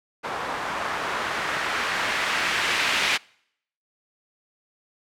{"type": "noise with low-pass filter sweep", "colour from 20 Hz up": "blue", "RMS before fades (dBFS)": -26, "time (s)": [0.23, 3.18], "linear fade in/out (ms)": 20, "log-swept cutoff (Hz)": [990, 2500], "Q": 1.2, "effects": ["noise-tail reverb RT60 0.7 s tail -26 dB re dry"]}